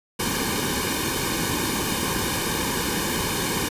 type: noise with comb filter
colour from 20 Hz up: pink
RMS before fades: -25 dBFS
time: 0.19-3.69 s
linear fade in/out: 10 ms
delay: 1.5 ms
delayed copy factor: -0.8
effects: resampled to 32000 Hz

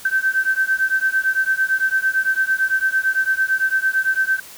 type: beating tone pair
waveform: sine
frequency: 1544 / 1552.9 Hz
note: G6 / G6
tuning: -27 / -17 cents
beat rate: 8.9 Hz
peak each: -19 dBFS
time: 0.05-4.4 s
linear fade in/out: 5 ms
effects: white hiss -40 dBFS RMS until 4.57 s

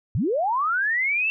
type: linear sweep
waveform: sine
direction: up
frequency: 82.41 to 2697 Hz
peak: -20 dBFS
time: 0.15-1.3 s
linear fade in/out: 0 ms
effects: none

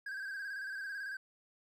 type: tone with vibrato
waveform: triangle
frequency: 1595 Hz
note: G6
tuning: 30 cents sharp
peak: -37 dBFS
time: 0.06-1.17 s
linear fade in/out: 5 ms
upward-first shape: square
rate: 18 Hz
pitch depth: 51 cents each way
effects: none

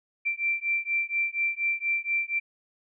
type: beating tone pair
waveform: sine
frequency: 2349 / 2353.2 Hz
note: D7 / D7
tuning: 0 / +3 cents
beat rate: 4.2 Hz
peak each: -28 dBFS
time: 0.25-2.4 s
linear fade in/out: 20 ms
effects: none

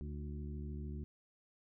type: harmonic tone with a mistuned harmonic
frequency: 73.42 Hz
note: D2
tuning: in tune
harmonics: 1 / 2 / 3 / 4 / 5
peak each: -42 / -47 / -49 / -55 / -55 dBFS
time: 0.01-1.04 s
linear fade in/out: 0 ms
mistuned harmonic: 4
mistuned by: +39 cents
effects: none

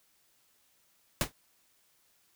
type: noise with exponential decay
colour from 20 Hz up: pink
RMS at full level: -24 dBFS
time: 1.21-1.32 s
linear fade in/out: 1 ms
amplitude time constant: 22 ms
effects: white hiss -69 dBFS RMS until 2.35 s

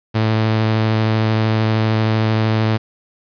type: tone with vibrato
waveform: sawtooth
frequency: 110 Hz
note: A2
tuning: in tune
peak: -10 dBFS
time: 0.14-2.78 s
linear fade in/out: 20 ms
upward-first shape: sine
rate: 13 Hz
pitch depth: 12 cents each way
effects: resampled to 11025 Hz + 7-bit

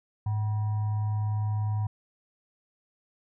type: tone with frequency modulation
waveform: sine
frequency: 105.3 Hz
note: G#2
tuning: 24 cents sharp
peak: -25 dBFS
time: 0.26-1.87 s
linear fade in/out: 5 ms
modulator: 863 Hz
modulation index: 0.22
effects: none

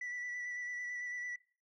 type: tone with vibrato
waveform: sine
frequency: 1964 Hz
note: B6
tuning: 10 cents flat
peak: -36 dBFS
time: 0.01-1.36 s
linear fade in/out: 5 ms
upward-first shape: square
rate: 9 Hz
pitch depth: 14 cents each way
effects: noise-tail reverb RT60 0.4 s tail -23 dB re dry + tanh soft clip ceiling -37 dBFS

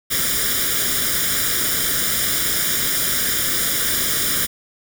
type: noise with comb filter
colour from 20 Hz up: white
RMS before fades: -20 dBFS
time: 0.1-4.47 s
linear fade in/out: 20 ms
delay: 0.57 ms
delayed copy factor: +0.8
effects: none

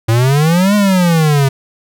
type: exponential two-way sweep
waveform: square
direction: up then down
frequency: 110 to 210.2 to 133.5 Hz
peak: -9 dBFS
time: 0.08-1.49 s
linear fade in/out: 10 ms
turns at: 0.75 s
effects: none

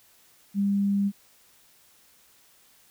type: tone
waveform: sine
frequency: 200 Hz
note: G3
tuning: 35 cents sharp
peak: -21 dBFS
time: 0.54-1.12 s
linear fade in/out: 50 ms
effects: white hiss -59 dBFS RMS until 2.9 s

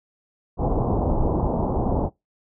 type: low-pass noise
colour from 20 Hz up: pink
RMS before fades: -22 dBFS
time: 0.57-2.1 s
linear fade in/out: 50 ms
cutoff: 950 Hz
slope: 48 dB/octave
effects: noise-tail reverb RT60 0.2 s tail -24 dB re dry

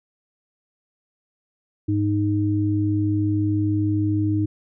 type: tone pair together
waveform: sine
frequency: 103.33 / 309.9 Hz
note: G#2 / D#4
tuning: -8 / -7 cents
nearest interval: octave + perfect fifth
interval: 1901 cents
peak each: -21 dBFS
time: 1.88-4.46 s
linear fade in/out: 10 ms
effects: none

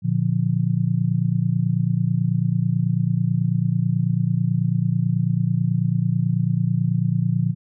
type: chord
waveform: sine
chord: Bb major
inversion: none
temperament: just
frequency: 116.54 / 145.68 / 174.81 Hz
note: Bb2 / D3 / F3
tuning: 0 / -14 / +2 cents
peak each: -22 dBFS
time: 0.02-7.55 s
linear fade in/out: 50 ms
effects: none

